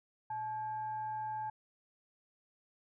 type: tone with frequency modulation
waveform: sine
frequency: 863 Hz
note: A5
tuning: 34 cents flat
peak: -36 dBFS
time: 0.3-1.5 s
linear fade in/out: 5 ms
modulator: 744 Hz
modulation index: 0.28
effects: none